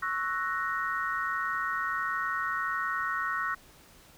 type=chord; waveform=sine; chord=F# dominant seventh; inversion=second; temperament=equal; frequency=1108.7 / 1318.5 / 1480 / 1864.7 Hz; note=C#6 / E6 / F#6 / A#6; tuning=0 / 0 / 0 / 0 cents; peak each=-34 dBFS; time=0.02-3.55 s; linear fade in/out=10 ms; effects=pink hiss -56 dBFS RMS until 4.17 s